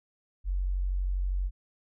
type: tone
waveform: sine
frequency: 46.25 Hz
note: F#1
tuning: in tune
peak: -26 dBFS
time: 0.44-1.51 s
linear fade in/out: 50 ms
effects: none